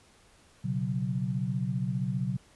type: chord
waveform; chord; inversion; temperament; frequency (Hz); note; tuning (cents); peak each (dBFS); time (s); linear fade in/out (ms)
sine; B suspended second; none; equal; 123.47 / 138.59 / 185; B2 / C#3 / F#3; 0 / 0 / 0; -32; 0.64-2.37; 10
effects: pink hiss -60 dBFS RMS until 2.55 s + resampled to 24000 Hz